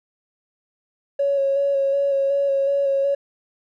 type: tone with vibrato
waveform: triangle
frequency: 554.4 Hz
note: C#5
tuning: in tune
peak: -13 dBFS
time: 1.19-3.15 s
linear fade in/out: 10 ms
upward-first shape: square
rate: 2.7 Hz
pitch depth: 18 cents each way
effects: tanh soft clip ceiling -15 dBFS